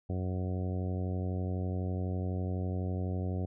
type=harmonic tone; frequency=92 Hz; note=F#2; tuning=9 cents flat; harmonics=1 / 2 / 3 / 4 / 5 / 6 / 7 / 8; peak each=-32 / -38 / -42 / -44 / -46 / -48 / -49 / -50 dBFS; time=0.09-3.46 s; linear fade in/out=10 ms; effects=none